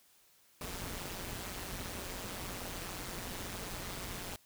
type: noise with amplitude modulation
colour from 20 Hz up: pink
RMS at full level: -39 dBFS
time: 0.61-4.36 s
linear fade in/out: 2 ms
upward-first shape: sine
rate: 182 Hz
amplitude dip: 70%
effects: white hiss -66 dBFS RMS until 4.45 s